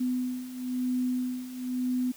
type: beating tone pair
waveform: sine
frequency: 250.9 / 251.9 Hz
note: B3 / B3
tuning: +28 / +34 cents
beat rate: 1 Hz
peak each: -33 / -29 dBFS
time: 0-2.12 s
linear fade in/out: 10 ms
effects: white hiss -51 dBFS RMS until 2.16 s